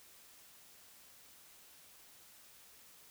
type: silence
effects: white hiss -60 dBFS RMS until 3.1 s